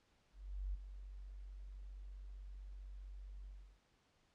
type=tone with ADSR envelope; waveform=sine; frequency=47.71 Hz; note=G1; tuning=46 cents flat; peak=-37 dBFS; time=0.32-3.79 s; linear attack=420 ms; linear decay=17 ms; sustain=-11 dB; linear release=320 ms; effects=pink hiss -75 dBFS RMS until 4.34 s + low-pass 6000 Hz 12 dB/octave